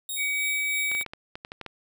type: tone with tremolo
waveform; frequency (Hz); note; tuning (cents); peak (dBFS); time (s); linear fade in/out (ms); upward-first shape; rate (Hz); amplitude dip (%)
10% pulse; 3740; A#7; +5; -21; 0.09-1.03; 2; triangle; 3.2; 45
type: tone with pitch glide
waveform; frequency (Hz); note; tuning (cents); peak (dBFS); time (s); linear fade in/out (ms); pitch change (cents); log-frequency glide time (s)
sine; 2269 to 2286; C#7 to D7; +40 to -47; -25; 0.16-1.05; 50; +13; 0.31-0.45
type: clicks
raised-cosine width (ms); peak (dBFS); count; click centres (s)
0.3; -21; 10; 0.916 / 0.95 / 1.012 / 1.063 / 1.135 / 1.355 / 1.449 / 1.519 / 1.613 / 1.663
effects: none